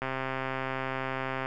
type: click train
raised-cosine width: 0.5 ms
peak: -17 dBFS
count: 191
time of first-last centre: 0.02-1.459 s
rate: 132 Hz
effects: none